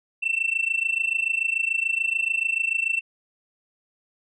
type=tone with amplitude modulation; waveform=sine; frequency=2687 Hz; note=E7; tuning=33 cents sharp; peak=-16 dBFS; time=0.22-3.01 s; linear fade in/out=20 ms; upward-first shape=sine; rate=26.9 Hz; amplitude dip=90%; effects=tanh soft clip ceiling -17 dBFS